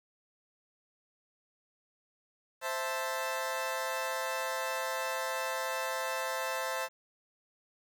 20% pulse chord, A minor, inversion first, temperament equal, 523.3 / 659.3 / 880 Hz, C5 / E5 / A5, 0 / 0 / 0 cents, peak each -31 / -33 / -33 dBFS, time 2.61-6.89 s, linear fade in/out 50 ms, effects 10-bit

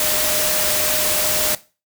sine tone in noise, 612 Hz, D#5, 29 cents flat, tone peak -27 dBFS, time 0-1.55 s, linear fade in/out 2 ms, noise white, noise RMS -19 dBFS, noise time 0-1.55 s, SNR -11 dB, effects noise-tail reverb RT60 0.3 s tail -17 dB re dry

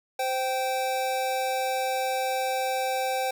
square tone pair together, 520 / 777 Hz, C5 / G5, -11 / -16 cents, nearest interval perfect fifth, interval 695 cents, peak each -30 / -28 dBFS, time 0.19-3.31 s, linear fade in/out 5 ms, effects 10-bit

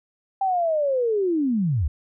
sine linear sweep, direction down, 789 to 61.74 Hz, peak -19 dBFS, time 0.41-1.88 s, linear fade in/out 5 ms, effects none

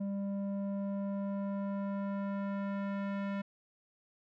square tone with low-pass filter sweep, 198.6 Hz, G3, 23 cents sharp, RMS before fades -36 dBFS, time 0-3.42 s, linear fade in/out 10 ms, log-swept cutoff 460 to 2100 Hz, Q 1.1, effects none

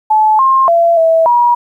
sine tone with pitch steps, 863 / 1063 / 678 / 653 / 960 Hz, A5 / C6 / E5 / E5 / B5, -34 / +27 / +49 / -17 / -49 cents, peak -6 dBFS, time 0.1-1.55 s, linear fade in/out 10 ms, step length 290 ms, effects 8-bit

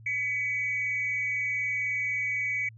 sine tone pair together, 2000 / 2261 Hz, B6 / C#7, +21 / +34 cents, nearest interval major second, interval 213 cents, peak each -32 / -27 dBFS, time 0.06-2.69 s, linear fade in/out 5 ms, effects tanh soft clip ceiling -20 dBFS + added 111 Hz sine -47 dBFS peak until 2.77 s

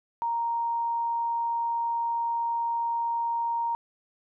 sine tone, 932.3 Hz, A#5, in tune, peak -25 dBFS, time 0.22-3.75 s, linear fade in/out 0 ms, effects none

